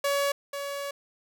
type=tone pair in turn; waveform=sawtooth; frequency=564 / 564 Hz; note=C#5 / C#5; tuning=+30 / +30 cents; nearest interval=unison; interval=0 cents; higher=neither; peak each=-20 / -28 dBFS; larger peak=first; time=0.04-0.32 / 0.53-0.91 s; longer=second; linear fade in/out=5 ms; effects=none